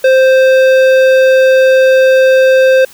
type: tone with tanh clipping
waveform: sine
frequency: 523.3 Hz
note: C5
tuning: in tune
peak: -6 dBFS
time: 0.04-2.85 s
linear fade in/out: 5 ms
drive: 14 dB
effects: white hiss -38 dBFS RMS until 2.93 s